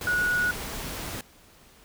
sine tone in noise, 1460 Hz, F#6, 24 cents flat, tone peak -22 dBFS, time 0.07-0.51 s, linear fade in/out 2 ms, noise pink, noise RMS -35 dBFS, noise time 0.01-1.21 s, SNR +10 dB, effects pink hiss -55 dBFS RMS until 1.84 s

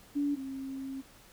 sine tone pair in turn, 287 / 268.5 Hz, D4 / C4, -40 / +45 cents, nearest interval minor second, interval 115 cents, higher first, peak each -27 / -36 dBFS, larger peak first, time 0.15-0.36 / 0.36-1.02 s, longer second, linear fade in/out 20 ms, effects pink hiss -57 dBFS RMS until 1.32 s

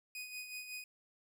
sawtooth tone with tremolo, 2491 Hz, D#7, 1 cent sharp, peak -38 dBFS, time 0.15-0.84 s, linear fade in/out 2 ms, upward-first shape sine, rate 5.4 Hz, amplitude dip 55%, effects none

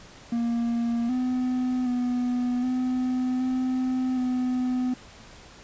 triangle tone with pitch steps, 234.5 / 252.7 / 246.7 / 253.7 / 256.5 / 252.1 Hz, A#3 / B3 / B3 / B3 / C4 / B3, +11 / +40 / -2 / +47 / -34 / +36 cents, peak -21 dBFS, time 0.32-4.94 s, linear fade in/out 5 ms, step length 770 ms, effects pink hiss -48 dBFS RMS until 5.63 s + resampled to 16000 Hz

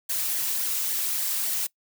blue noise with flanger, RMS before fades -27 dBFS, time 0.09-1.67 s, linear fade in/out 10 ms, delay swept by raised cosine 0.75 to 3.75 ms, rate 3.6 Hz, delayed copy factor -0.6, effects noise-tail reverb RT60 0.1 s tail -22 dB re dry

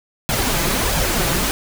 pink noise with flanger, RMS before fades -19 dBFS, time 0.29-1.51 s, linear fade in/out 0 ms, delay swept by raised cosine 1.2 to 6 ms, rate 1.5 Hz, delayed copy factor +0.6, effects none

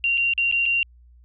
sine tone with dropouts, 2764 Hz, F7, 19 cents flat, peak -18 dBFS, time 0.04-0.83 s, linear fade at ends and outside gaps 1 ms, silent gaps 0.174-0.178 / 0.336-0.378 / 0.514-0.524 / 0.656-0.661 s, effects added 60 Hz sine -48 dBFS peak until 1.24 s

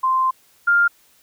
sine tone pair in turn, 1043 / 1401.1 Hz, C6 / F6, -6 / +5 cents, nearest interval perfect fourth, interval 511 cents, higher second, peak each -15 / -12 dBFS, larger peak second, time 0.03-0.31 / 0.67-0.88 s, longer first, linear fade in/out 10 ms, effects white hiss -56 dBFS RMS until 1.22 s

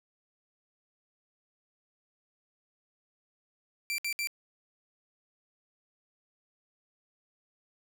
sawtooth tone bursts, 2349 Hz, D7, in tune, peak -27 dBFS, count 3, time 3.9-4.272 s, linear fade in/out 0 ms, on 82 ms, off 63 ms, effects none

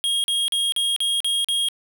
square tone bursts, 3260 Hz, G#7, 33 cents flat, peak -20 dBFS, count 7, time 0.04-1.686 s, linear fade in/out 0 ms, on 200 ms, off 41 ms, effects none

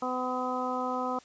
harmonic tone, 253.1 Hz, B3, 43 cents sharp, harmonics 1 / 2 / 3 / 4 / 5, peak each -35 / -35 / -35 / -35 / -35 dBFS, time 0.02-1.19 s, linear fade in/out 5 ms, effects white hiss -56 dBFS RMS until 1.24 s + resampled to 16000 Hz

